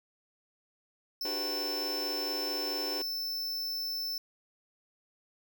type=tone; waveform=square; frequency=5300 Hz; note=E8; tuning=9 cents sharp; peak=-33 dBFS; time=1.21-4.18 s; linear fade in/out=2 ms
type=chord; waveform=sawtooth; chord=G major seventh; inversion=second; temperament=just; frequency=294 / 367.5 / 392 / 490 Hz; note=D4 / F#4 / G4 / B4; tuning=+2 / -12 / 0 / -14 cents; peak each=-38 dBFS; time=1.25-3.02 s; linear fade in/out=2 ms
effects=none